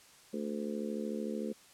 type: harmonic tone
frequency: 73.42 Hz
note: D2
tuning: in tune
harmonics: 3 / 4 / 5 / 6 / 7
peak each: -37 / -44 / -42 / -42 / -43 dBFS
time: 0.33-1.53 s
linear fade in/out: 10 ms
effects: white hiss -59 dBFS RMS until 1.73 s + low-pass 10000 Hz 12 dB/octave